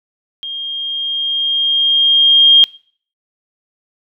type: tone with level ramp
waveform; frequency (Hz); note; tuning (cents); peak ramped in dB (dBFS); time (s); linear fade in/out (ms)
sine; 3222; G7; +47; -22 to -3; 0.43-2.64; 0
effects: noise-tail reverb RT60 0.5 s tail -23 dB re dry